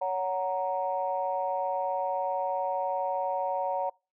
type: chord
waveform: sine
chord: F# major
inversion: second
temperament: equal with one note detuned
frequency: 559.8 / 740 / 932.3 Hz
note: C#5 / F#5 / A#5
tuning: +17 / 0 / 0 cents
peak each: -31 dBFS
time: 0.01-3.9 s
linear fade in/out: 10 ms
effects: noise-tail reverb RT60 0.3 s tail -26 dB re dry + tanh soft clip ceiling -17 dBFS